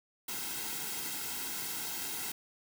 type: noise with comb filter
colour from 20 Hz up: white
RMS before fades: -38 dBFS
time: 0.28-2.32 s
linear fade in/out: 5 ms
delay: 1.7 ms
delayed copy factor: -0.75
effects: none